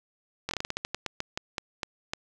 slowing click train, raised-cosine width 0.2 ms, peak -13 dBFS, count 16, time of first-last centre 0.49-2.135 s, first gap 21 ms, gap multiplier 1.21, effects none

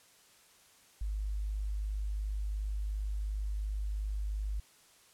sine tone, 51.4 Hz, G#1, 17 cents flat, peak -32 dBFS, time 1.01-4.6 s, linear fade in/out 5 ms, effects white hiss -62 dBFS RMS until 5.13 s + low-pass 11000 Hz 12 dB/octave

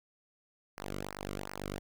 sawtooth tone with flanger, 49 Hz, G1, in tune, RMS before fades -41 dBFS, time 0.77-1.79 s, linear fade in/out 10 ms, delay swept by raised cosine 0.27 to 1.19 ms, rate 2.7 Hz, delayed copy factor -1, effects none

